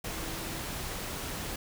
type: tone in noise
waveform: sine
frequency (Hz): 324.3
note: E4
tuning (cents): -28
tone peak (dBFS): -45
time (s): 0.12-0.61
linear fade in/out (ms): 5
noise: pink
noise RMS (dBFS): -37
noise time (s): 0.04-1.56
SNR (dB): -11
effects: none